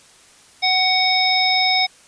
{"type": "harmonic tone", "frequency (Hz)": 746, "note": "F#5", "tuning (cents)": 14, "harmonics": [1, 3, 5, 7], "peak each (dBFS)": [-20, -20, -20, -20], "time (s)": [0.62, 1.87], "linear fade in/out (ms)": 20, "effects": ["white hiss -49 dBFS RMS until 2.07 s", "resampled to 22050 Hz"]}